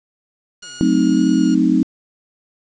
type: tone with vibrato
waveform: 5% pulse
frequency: 1435 Hz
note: F6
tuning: 47 cents sharp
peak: -19 dBFS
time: 0.62-1.55 s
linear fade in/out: 10 ms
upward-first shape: sine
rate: 1.9 Hz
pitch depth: 10 cents each way
type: chord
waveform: sine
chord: F# diminished seventh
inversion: none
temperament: equal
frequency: 185 / 220 / 261.6 / 311.1 Hz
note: F#3 / A3 / C4 / Eb4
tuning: 0 / 0 / 0 / 0 cents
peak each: -19 / -19 / -16 / -16 dBFS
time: 0.81-1.83 s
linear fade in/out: 0 ms
effects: resampled to 16000 Hz + 7-bit